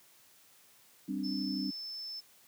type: chord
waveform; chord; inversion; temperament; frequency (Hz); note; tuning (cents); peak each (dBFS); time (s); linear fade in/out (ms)
sine; G suspended fourth; none; just; 196 / 261.3 / 294; G3 / C4 / D4; 0 / -2 / +2; -37; 1.08-1.71; 10
type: tone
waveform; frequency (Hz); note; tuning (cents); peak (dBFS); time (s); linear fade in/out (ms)
sine; 5274; E8; 0; -39; 1.23-2.21; 20
effects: white hiss -62 dBFS RMS until 2.47 s + high-pass 80 Hz 12 dB/octave